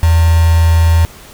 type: tone with quantisation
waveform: sine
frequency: 82.7 Hz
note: E2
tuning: 6 cents sharp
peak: -6 dBFS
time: 0.03-1.05 s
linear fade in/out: 0 ms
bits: 3
effects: pink hiss -37 dBFS RMS until 1.33 s